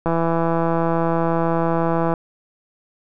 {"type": "click train", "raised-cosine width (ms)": 1, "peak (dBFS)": -7, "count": 346, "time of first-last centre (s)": [0.06, 2.138], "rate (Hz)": 166, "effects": []}